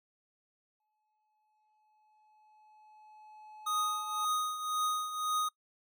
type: tone with exponential growth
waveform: triangle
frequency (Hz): 856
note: A5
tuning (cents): -48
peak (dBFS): -39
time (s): 0.8-4.25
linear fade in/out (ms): 2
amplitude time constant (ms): 750
type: tone with tremolo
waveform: square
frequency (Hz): 1244.5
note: D#6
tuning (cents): 0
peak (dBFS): -29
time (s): 3.66-5.49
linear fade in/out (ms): 10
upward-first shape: triangle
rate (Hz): 1.9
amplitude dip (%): 70
effects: noise-tail reverb RT60 0.1 s tail -23 dB re dry